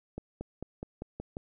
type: accelerating click train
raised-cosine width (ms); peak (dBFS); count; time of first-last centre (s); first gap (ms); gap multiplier
2; -24; 7; 0.18-1.369; 230; 0.94
effects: none